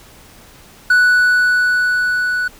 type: tone with level ramp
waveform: triangle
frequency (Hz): 1480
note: F#6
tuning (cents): 0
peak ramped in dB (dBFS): -6 to -14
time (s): 0.9-2.48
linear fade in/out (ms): 5
effects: pink hiss -43 dBFS RMS until 2.59 s